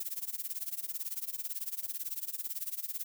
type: noise with tremolo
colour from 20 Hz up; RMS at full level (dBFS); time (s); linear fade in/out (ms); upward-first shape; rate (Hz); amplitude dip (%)
violet; -35; 0-3.04; 5; sine; 18; 90
effects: none